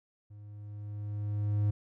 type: tone with level ramp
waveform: triangle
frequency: 103.8 Hz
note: G#2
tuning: in tune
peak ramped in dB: -45 to -22 dBFS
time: 0.3-1.71 s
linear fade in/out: 10 ms
effects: none